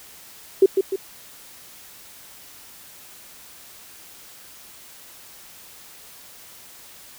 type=tone with echo; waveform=sine; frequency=385.4 Hz; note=G4; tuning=29 cents flat; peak=-8 dBFS; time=0.62-0.66 s; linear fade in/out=5 ms; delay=150 ms; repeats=2; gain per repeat=-6 dB; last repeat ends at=0.96 s; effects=white hiss -45 dBFS RMS until 7.18 s